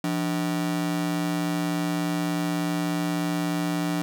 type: ring-modulated tone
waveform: 45% pulse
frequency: 233.1 Hz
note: A#3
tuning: in tune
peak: -21 dBFS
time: 0.04-4.02 s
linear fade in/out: 0 ms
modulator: 61.7 Hz
effects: none